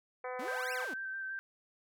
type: harmonic tone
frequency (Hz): 252.2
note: B3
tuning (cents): +36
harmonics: 2 / 3 / 4 / 5 / 6 / 7 / 8 / 9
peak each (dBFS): -40 / -44 / -46 / -48 / -50 / -51 / -52 / -53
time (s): 0.24-0.85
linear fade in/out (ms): 5
type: exponential two-way sweep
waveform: sawtooth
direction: up then down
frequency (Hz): 221.8 to 2856 to 221.8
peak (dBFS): -38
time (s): 0.39-0.94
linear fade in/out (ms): 5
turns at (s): 0.73
type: tone with vibrato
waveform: sine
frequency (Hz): 1559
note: G6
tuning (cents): -10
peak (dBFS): -37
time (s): 0.48-1.39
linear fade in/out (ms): 0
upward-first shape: square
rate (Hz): 6.1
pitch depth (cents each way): 16
effects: none